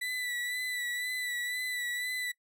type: tone with vibrato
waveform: 35% pulse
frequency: 1975.5 Hz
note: B6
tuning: in tune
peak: -31 dBFS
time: 0.01-2.32 s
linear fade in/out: 10 ms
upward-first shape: sine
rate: 2 Hz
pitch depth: 31 cents each way
effects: noise-tail reverb RT60 0.1 s tail -20 dB re dry